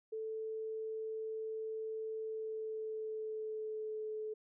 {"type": "tone with pitch glide", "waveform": "sine", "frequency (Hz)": [440, 431.9], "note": ["A4", "A4"], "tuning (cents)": [0, -32], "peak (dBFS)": -38, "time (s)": [0.12, 4.34], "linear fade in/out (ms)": 10, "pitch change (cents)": -32, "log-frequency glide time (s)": [2.2, 4.08], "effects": []}